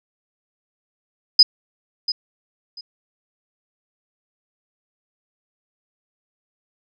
sine tone with echo, 5000 Hz, D#8, 8 cents sharp, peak -5 dBFS, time 1.39-1.43 s, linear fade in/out 5 ms, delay 690 ms, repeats 2, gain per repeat -14 dB, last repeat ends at 2.81 s, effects none

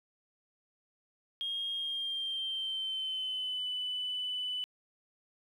sine tone with pitch glide, 3245 to 2993 Hz, G#7 to F#7, -41 to +19 cents, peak -32 dBFS, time 1.41-4.64 s, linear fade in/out 0 ms, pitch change -140 cents, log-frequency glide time 1.73-3.68 s, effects tanh soft clip ceiling -28 dBFS + 11-bit

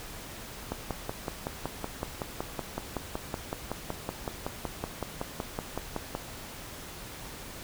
click train, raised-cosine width 1 ms, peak -17 dBFS, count 30, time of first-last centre 0.72-6.151 s, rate 5.34 Hz, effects pink hiss -43 dBFS RMS until 7.63 s

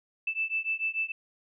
sine beating tone pair, 2637 / 2643.8 Hz, E7 / E7, 0 / +4 cents, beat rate 6.8 Hz, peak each -31 dBFS, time 0.27-1.12 s, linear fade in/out 5 ms, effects none

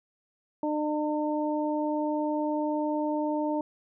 harmonic tone, 301.8 Hz, D4, 47 cents sharp, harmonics 1 / 2 / 3, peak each -28 / -31 / -33 dBFS, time 0.63-3.61 s, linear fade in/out 2 ms, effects none

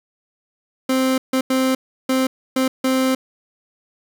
30% pulse tone bursts at uneven times, 261.3 Hz, C4, 2 cents flat, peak -13 dBFS, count 6, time 0.89-1.18 / 1.33-1.41 / 1.5-1.75 / 2.09-2.27 / 2.56-2.68 / 2.84-3.15 s, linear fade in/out 5 ms, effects none

